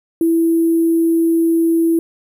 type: tone with sample-and-hold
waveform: sine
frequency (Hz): 330.8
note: E4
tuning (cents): +6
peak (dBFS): -11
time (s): 0.21-1.99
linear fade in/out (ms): 2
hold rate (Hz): 11025
effects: none